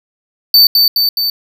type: tone with echo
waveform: square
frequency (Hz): 4557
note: C#8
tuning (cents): +47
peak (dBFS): -4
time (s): 0.54-0.67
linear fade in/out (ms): 2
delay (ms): 210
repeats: 3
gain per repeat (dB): -3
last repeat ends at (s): 1.3
effects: none